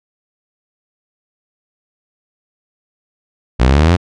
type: exponential sweep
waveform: sawtooth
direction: up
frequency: 58.27 to 92.5 Hz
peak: -4 dBFS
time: 3.59-3.97 s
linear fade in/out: 20 ms
effects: low-pass 5000 Hz 12 dB/octave